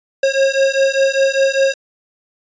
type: beating tone pair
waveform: square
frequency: 539 / 544 Hz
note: C#5 / C#5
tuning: -49 / -33 cents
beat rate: 5 Hz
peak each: -16 dBFS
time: 0.23-1.74 s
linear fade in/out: 5 ms
effects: resampled to 16000 Hz